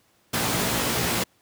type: noise with comb filter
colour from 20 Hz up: pink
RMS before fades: -24 dBFS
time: 0.33-1.24 s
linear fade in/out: 10 ms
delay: 17 ms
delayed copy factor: +0.65
effects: pink hiss -63 dBFS RMS until 1.41 s + high-pass 100 Hz 12 dB/octave